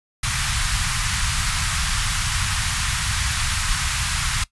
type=band-stop noise; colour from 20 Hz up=pink; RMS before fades=-22 dBFS; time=0.23-4.44 s; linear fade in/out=5 ms; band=140 to 1100 Hz; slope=24 dB/octave; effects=noise-tail reverb RT60 0.1 s tail -19 dB re dry + resampled to 24000 Hz